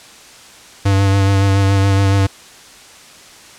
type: tone with vibrato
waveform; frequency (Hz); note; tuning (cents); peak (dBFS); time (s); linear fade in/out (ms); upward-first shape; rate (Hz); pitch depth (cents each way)
square; 98.1; G2; +2; -11; 0.85-2.27; 10; sine; 7.1; 22
effects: white hiss -40 dBFS RMS until 3.58 s + low-pass 8000 Hz 12 dB/octave